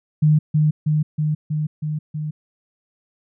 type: tone with echo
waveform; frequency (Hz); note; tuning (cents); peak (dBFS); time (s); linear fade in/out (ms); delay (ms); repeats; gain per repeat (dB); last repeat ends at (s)
sine; 152.5; D#3; -34; -11; 0.22-0.39; 10; 320; 6; -2; 2.31
effects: none